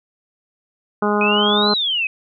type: harmonic tone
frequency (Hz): 207.7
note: G#3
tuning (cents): 0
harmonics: 1 / 2 / 3 / 4 / 5 / 6 / 7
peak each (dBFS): -20 / -20 / -26 / -24 / -25 / -24 / -28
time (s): 1.02-1.74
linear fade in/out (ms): 5
type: exponential two-way sweep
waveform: sine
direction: up then down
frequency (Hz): 2489 to 4164 to 2489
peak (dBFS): -17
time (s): 1.21-2.07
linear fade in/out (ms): 2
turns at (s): 1.71
effects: none